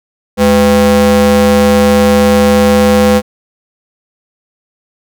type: ring-modulated tone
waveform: square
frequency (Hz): 145.9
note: D3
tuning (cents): -11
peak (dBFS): -3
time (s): 0.37-3.22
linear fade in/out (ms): 50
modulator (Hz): 356
effects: none